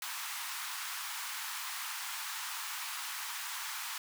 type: high-pass noise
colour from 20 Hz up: pink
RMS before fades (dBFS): -40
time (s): 0.02-3.98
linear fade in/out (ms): 2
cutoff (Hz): 890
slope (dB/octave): 48
effects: none